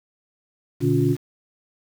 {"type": "tone cluster", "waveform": "sine", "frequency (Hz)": [121.1, 147.1, 281.6, 355.8], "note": ["B2", "D3", "C#4", "F4"], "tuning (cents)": [-34, 3, 27, 32], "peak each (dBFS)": -22, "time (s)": [0.8, 1.17], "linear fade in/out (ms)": 50, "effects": ["7-bit"]}